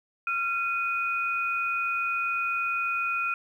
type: tone pair together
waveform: sine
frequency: 1376 / 2483 Hz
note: F6 / D#7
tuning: -26 / -4 cents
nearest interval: minor seventh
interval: 1022 cents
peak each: -28 dBFS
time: 0.27-3.34 s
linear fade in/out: 2 ms
effects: 10-bit